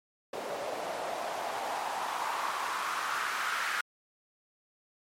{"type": "noise with band-pass filter sweep", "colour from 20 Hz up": "white", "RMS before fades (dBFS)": -34, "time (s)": [0.33, 3.81], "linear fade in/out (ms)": 5, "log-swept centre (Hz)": [540, 1500], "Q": 3, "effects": ["MP3 64 kbps"]}